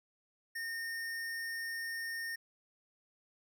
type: tone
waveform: square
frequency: 1831 Hz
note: A#6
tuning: 32 cents flat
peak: -38 dBFS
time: 0.55-2.36 s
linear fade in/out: 10 ms
effects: none